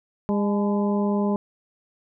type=harmonic tone with a mistuned harmonic; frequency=203.4 Hz; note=G#3; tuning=36 cents flat; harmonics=1 / 2 / 3 / 4 / 5; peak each=-21 / -27 / -31 / -33 / -35 dBFS; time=0.29-1.36 s; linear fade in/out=0 ms; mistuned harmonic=4; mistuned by=+77 cents; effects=none